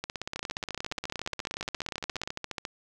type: two click trains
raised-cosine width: 0.2 ms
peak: -16 / -16 dBFS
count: 34 / 39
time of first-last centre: 0.36-2.652 / 0.04-2.275 s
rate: 14.4 / 17 Hz
effects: none